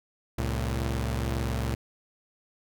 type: tone pair together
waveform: sawtooth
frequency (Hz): 67.32 / 112.9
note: C2 / A2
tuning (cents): +50 / +45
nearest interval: major sixth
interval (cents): 895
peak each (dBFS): -25 / -27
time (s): 0.38-1.75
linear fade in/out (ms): 5
effects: none